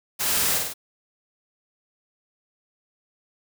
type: noise with echo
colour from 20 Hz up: white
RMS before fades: -25 dBFS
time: 0.19-0.59 s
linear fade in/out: 20 ms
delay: 50 ms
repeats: 3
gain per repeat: -3 dB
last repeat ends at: 0.74 s
effects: none